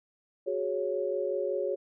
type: chord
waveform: sine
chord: F# suspended second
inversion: none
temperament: equal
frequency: 370 / 415.3 / 554.4 Hz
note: F#4 / G#4 / C#5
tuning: 0 / 0 / 0 cents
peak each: -33 / -33 / -31 dBFS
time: 0.46-1.76 s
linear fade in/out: 20 ms
effects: none